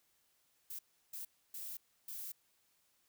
violet noise bursts at uneven times, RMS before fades -45 dBFS, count 4, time 0.7-0.79 / 1.13-1.25 / 1.54-1.77 / 2.08-2.32 s, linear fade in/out 5 ms, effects white hiss -75 dBFS RMS until 3.08 s

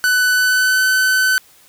45% pulse tone with pitch glide, 1496 to 1516.9 Hz, F#6 to F#6, +19 to +43 cents, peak -12 dBFS, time 0.04-1.38 s, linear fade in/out 0 ms, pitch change +24 cents, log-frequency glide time 0.33-0.84 s, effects white hiss -49 dBFS RMS until 1.68 s

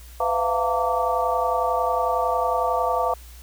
sine tone cluster, 503 / 674 / 705 / 910 / 1157 Hz, B4 / E5 / F5 / A#5 / D6, +32 / +38 / +16 / -42 / -26 cents, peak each -26 dBFS, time 0.2-3.14 s, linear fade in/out 5 ms, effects added 60 Hz sine -41 dBFS peak until 3.42 s + white hiss -49 dBFS RMS until 3.42 s

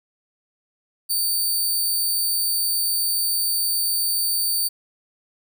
10% pulse tone, 4587 Hz, D8, 42 cents flat, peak -13 dBFS, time 1.09-4.69 s, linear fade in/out 20 ms, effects none

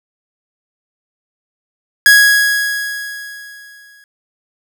45% pulse tone with exponential decay, 1661.2 Hz, G#6, in tune, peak -3 dBFS, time 2.06-4.04 s, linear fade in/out 1 ms, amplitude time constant 430 ms, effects none

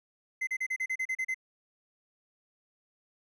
triangle tone bursts, 2057 Hz, C7, 30 cents flat, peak -27 dBFS, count 10, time 0.41-1.345 s, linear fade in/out 10 ms, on 62 ms, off 35 ms, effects none

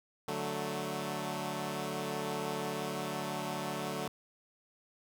10% pulse chord, D major, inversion none, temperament equal, 146.83 / 185 / 220 Hz, D3 / F#3 / A3, 0 / 0 / 0 cents, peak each -31 dBFS, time 0.28-4.08 s, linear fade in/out 2 ms, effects none

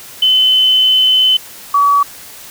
sine tone pair in turn, 3041 / 1139.1 Hz, F#7 / C#6, +47 / +47 cents, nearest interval octave + perfect fourth, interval 1700 cents, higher first, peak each -7 dBFS, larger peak neither, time 0.22-1.37 / 1.74-2.03 s, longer first, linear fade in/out 5 ms, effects white hiss -34 dBFS RMS until 2.5 s

